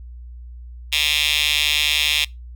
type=tone with high-pass filter; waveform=10% pulse; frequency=149.5 Hz; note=D3; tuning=31 cents sharp; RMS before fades=-19 dBFS; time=0.92-2.25 s; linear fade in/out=10 ms; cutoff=3000 Hz; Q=9.9; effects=noise-tail reverb RT60 0.2 s tail -22 dB re dry + added 60 Hz sine -34 dBFS peak until 2.55 s